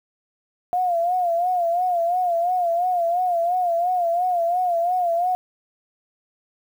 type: tone with vibrato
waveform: sine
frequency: 703 Hz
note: F5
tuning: 11 cents sharp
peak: -18 dBFS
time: 0.73-5.35 s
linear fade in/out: 0 ms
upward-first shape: sine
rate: 2.9 Hz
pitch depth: 81 cents each way
effects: 8-bit